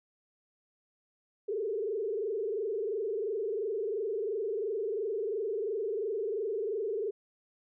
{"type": "tone with frequency modulation", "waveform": "sine", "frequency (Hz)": 423, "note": "G#4", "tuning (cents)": 32, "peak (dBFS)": -30, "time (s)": [1.48, 7.11], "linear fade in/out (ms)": 10, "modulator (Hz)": 22.9, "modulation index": 1.7, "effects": []}